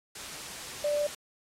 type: tone in noise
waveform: sine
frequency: 588 Hz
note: D5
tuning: 2 cents sharp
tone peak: -25 dBFS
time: 0.84-1.07 s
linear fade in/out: 5 ms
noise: white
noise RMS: -40 dBFS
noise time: 0.15-1.15 s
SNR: +12 dB
effects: low-pass 9000 Hz 12 dB/octave + AAC 48 kbps